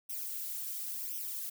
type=noise with flanger; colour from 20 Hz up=violet; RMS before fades=-39 dBFS; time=0.09-1.5 s; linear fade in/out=10 ms; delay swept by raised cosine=0.34 to 3.24 ms; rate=0.94 Hz; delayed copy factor=+0.9; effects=none